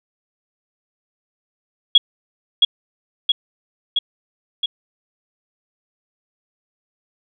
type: tone with echo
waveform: sine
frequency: 3327 Hz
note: G#7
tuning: 2 cents sharp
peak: -5 dBFS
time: 1.95-1.98 s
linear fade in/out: 5 ms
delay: 670 ms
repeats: 4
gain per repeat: -3 dB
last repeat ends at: 4.66 s
effects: none